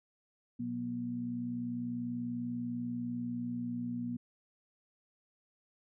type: harmonic tone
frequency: 60.2 Hz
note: B1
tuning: 44 cents flat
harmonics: 2 / 3 / 4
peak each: -44 / -46 / -35 dBFS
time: 0.59-4.17 s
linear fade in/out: 10 ms
effects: none